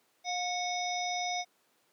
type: harmonic tone with a mistuned harmonic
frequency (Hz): 736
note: F#5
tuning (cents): -9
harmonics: 1 / 3 / 5 / 7 / 8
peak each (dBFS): -33 / -38 / -40 / -41 / -42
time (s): 0.24-1.45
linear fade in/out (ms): 50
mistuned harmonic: 1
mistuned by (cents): -52
effects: pink hiss -70 dBFS RMS until 1.92 s + high-pass 300 Hz 12 dB/octave